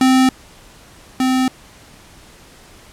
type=tone pair in turn; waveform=square; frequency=259.9 / 258.5 Hz; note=C4 / C4; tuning=-11 / -21 cents; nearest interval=unison; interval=10 cents; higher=first; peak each=-10 / -14 dBFS; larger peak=first; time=0.01-0.29 / 1.2-1.48 s; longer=neither; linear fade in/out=2 ms; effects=pink hiss -44 dBFS RMS until 2.92 s + low-pass 11000 Hz 12 dB/octave